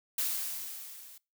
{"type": "noise with level ramp", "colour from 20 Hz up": "blue", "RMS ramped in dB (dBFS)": [-30, -52], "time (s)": [0.18, 1.18], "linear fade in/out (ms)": 5, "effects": ["noise-tail reverb RT60 0.3 s tail -25 dB re dry"]}